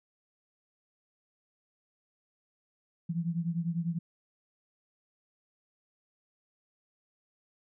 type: beating tone pair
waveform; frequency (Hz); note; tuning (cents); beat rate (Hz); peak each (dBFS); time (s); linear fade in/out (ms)
sine; 166.1 / 176.1; E3 / F3; +13 / +15; 10; -31 / -34; 3.09-3.99; 10
effects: none